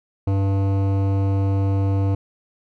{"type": "tone with hard clipping", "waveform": "sine", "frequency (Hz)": 97.8, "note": "G2", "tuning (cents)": -4, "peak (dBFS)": -19, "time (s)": [0.27, 2.15], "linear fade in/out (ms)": 5, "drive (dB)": 15, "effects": []}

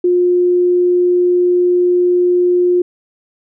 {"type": "tone", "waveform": "sine", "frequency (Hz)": 356.3, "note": "F4", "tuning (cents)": 35, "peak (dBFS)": -9, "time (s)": [0.04, 2.82], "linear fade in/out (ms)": 5, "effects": []}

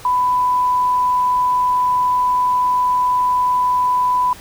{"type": "tone", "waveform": "sine", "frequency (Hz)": 996, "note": "B5", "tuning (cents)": 14, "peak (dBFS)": -13, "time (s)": [0.05, 4.33], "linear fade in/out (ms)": 2, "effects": ["pink hiss -39 dBFS RMS until 4.4 s"]}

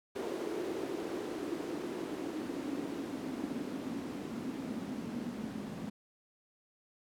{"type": "noise with band-pass filter sweep", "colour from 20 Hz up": "white", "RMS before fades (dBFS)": -39, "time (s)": [0.15, 5.9], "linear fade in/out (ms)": 10, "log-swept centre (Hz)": [380, 210], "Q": 4.5, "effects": []}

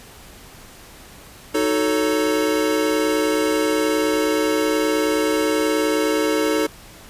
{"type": "chord", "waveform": "square", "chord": "D# half-diminished seventh", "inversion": "none", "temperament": "equal with one note detuned", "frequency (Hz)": [311.1, 370, 440, 557.3], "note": ["D#4", "F#4", "A4", "C#5"], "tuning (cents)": [0, 0, 0, 9], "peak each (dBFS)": [-22, -28, -22, -26], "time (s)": [1.54, 6.67], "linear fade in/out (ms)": 10, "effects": ["pink hiss -43 dBFS RMS until 7.09 s", "resampled to 32000 Hz"]}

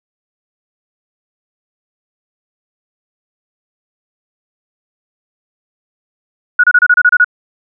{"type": "tone bursts", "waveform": "sine", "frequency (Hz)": 1459, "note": "F#6", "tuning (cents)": -25, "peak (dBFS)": -4, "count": 9, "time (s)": [6.59, 7.245], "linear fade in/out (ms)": 5, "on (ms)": 47, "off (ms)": 29, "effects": []}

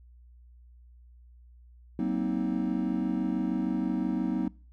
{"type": "chord", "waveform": "triangle", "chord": "C half-diminished seventh", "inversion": "second", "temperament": "just", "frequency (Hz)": [188.37, 235.5, 261.6, 314], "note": ["Gb3", "Bb3", "C4", "Eb4"], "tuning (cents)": [31, 18, 0, 16], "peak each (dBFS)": -30, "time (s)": [1.99, 4.48], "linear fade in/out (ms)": 2, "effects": ["noise-tail reverb RT60 0.4 s tail -24 dB re dry", "added 60 Hz sine -51 dBFS peak until 4.72 s"]}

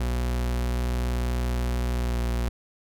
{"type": "tone with pitch glide", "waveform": "40% pulse", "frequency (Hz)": [60.9, 59.44], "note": ["B1", "A#1"], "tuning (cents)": [-24, 34], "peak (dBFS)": -23, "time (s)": [0, 2.49], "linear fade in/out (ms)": 5, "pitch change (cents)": -42, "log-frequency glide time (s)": [1.9, 2.2], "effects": []}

